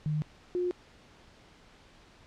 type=tone pair in turn; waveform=sine; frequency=152.1 / 357.6 Hz; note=D#3 / F4; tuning=-39 / +41 cents; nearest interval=octave + minor third; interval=1480 cents; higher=second; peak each=-27 dBFS; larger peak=neither; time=0.06-0.22 / 0.55-0.71 s; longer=neither; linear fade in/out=0 ms; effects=pink hiss -57 dBFS RMS until 2.26 s + low-pass 5000 Hz 12 dB/octave